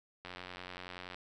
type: click train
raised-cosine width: 0.3 ms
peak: -28 dBFS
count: 82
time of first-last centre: 0.25-1.145 s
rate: 90.5 Hz
effects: none